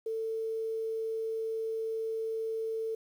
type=tone with quantisation; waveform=sine; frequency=446.3 Hz; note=A4; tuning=25 cents sharp; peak=-31 dBFS; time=0.06-2.95 s; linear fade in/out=5 ms; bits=10; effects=none